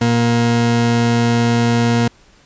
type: tone pair together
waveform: 40% pulse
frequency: 117.85 / 235.7 Hz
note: A#2 / A#3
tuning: +19 / +19 cents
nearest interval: octave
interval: 1200 cents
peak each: -15 dBFS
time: 0.01-2.08 s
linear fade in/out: 5 ms
effects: pink hiss -50 dBFS RMS until 2.45 s + resampled to 16000 Hz